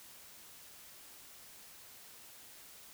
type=silence; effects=white hiss -55 dBFS RMS until 2.93 s